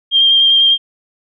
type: tone with vibrato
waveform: sine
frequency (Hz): 3194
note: G7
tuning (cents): +32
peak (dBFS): -7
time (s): 0.11-0.78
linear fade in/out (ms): 50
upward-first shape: square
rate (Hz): 10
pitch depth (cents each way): 12
effects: none